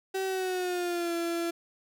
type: tone with pitch glide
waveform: 35% pulse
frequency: 382.3 to 338.6 Hz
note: G4 to E4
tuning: -43 to +46 cents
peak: -27 dBFS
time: 0.14-1.51 s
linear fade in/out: 10 ms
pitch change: -211 cents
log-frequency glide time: 0.25-1.14 s
effects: none